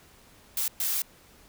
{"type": "noise bursts at uneven times", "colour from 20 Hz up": "blue", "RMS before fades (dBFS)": -28, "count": 2, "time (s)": [[0.57, 0.68], [0.8, 1.02]], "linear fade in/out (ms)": 2, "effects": ["pink hiss -56 dBFS RMS until 1.48 s"]}